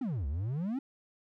triangle exponential two-way sweep, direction down then up, 283.2 to 65.41 to 283.2 Hz, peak -29 dBFS, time 0.01-0.79 s, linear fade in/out 5 ms, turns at 0.27 s, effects none

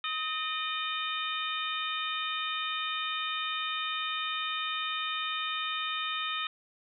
harmonic tone with a mistuned harmonic, 610 Hz, D#5, 34 cents flat, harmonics 2 / 3 / 4 / 5 / 6, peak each -35 / -40 / -38 / -38 / -36 dBFS, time 0.04-6.47 s, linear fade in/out 2 ms, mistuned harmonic 2, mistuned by +59 cents, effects none

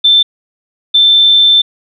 sine tone bursts at uneven times, 3549 Hz, A7, 14 cents sharp, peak -4 dBFS, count 2, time 0.04-0.23 / 0.94-1.62 s, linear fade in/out 10 ms, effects none

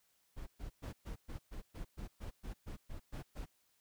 brown noise bursts, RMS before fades -44 dBFS, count 14, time 0.36-3.46 s, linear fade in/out 20 ms, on 110 ms, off 120 ms, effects white hiss -75 dBFS RMS until 3.8 s

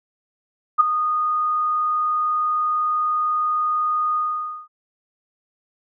sine tone with ADSR envelope, 1233 Hz, D#6, 16 cents flat, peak -7 dBFS, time 0.78-4.68 s, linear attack 24 ms, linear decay 11 ms, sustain -11 dB, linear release 520 ms, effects none

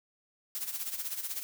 blue noise with tremolo, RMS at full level -34 dBFS, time 0.55-1.43 s, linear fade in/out 0 ms, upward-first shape sine, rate 16 Hz, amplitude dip 70%, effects none

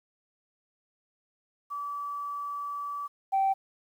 sine tone pair in turn, 1152 / 776.2 Hz, D6 / G5, -34 / -17 cents, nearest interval perfect fifth, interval 683 cents, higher first, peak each -32 / -21 dBFS, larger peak second, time 1.7-3.08 / 3.32-3.54 s, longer first, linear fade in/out 20 ms, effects tanh soft clip ceiling -19 dBFS + 10-bit

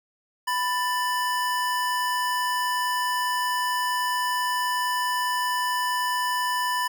square tone pair together, 992 / 1767.5 Hz, B5 / A6, +7 / +7 cents, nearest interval minor seventh, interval 1000 cents, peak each -25 / -30 dBFS, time 0.47-6.88 s, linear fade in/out 10 ms, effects none

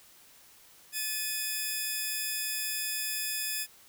5% pulse tone pair together, 1732.5 / 2507 Hz, A6 / D#7, -27 / +12 cents, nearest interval tritone, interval 639 cents, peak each -24 dBFS, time 0.92-3.67 s, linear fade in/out 50 ms, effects white hiss -57 dBFS RMS until 3.88 s

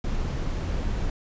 brown noise, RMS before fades -27 dBFS, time 0.04-1.1 s, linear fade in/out 2 ms, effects resampled to 16000 Hz

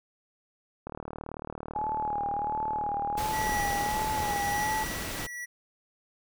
click train, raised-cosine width 1 ms, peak -23 dBFS, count 134, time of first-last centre 0.87-4.361 s, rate 38.1 Hz
sine tone with vibrato, 838 Hz, G#5, 15 cents sharp, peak -28 dBFS, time 1.75-4.84 s, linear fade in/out 10 ms, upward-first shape sine, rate 1.4 Hz, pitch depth 57 cents each way
pink noise, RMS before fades -35 dBFS, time 3.17-5.27 s, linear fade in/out 10 ms
square tone with tremolo, 1944 Hz, B6, 28 cents flat, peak -32 dBFS, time 3.32-5.46 s, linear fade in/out 20 ms, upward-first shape triangle, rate 0.98 Hz, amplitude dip 85%
effects none

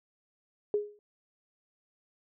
sine tone with exponential decay, 415.3 Hz, G#4, in tune, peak -22 dBFS, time 0.74-0.99 s, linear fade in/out 1 ms, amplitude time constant 54 ms, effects none

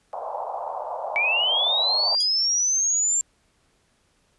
pink band-pass noise, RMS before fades -31 dBFS, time 0.13-2.15 s, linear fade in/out 0 ms, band 570 to 990 Hz, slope 48 dB/octave
sine linear sweep, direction up, 2256 to 7390 Hz, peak -19 dBFS, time 1.16-3.21 s, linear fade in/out 0 ms
10% pulse tone with exponential decay, 3322 Hz, G#7, in tune, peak -18 dBFS, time 2.2-2.3 s, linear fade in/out 5 ms, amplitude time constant 21 ms
effects pink hiss -65 dBFS RMS until 4.38 s + resampled to 24000 Hz

